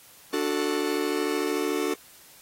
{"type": "chord", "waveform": "45% pulse", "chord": "D major", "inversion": "none", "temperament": "just", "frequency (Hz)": [293.7, 367.1, 440.5], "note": ["D4", "F#4", "A4"], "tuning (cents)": [0, -14, 2], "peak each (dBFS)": -29, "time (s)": [0.33, 1.94], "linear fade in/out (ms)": 5, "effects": ["white hiss -52 dBFS RMS until 2.41 s", "AAC 48 kbps"]}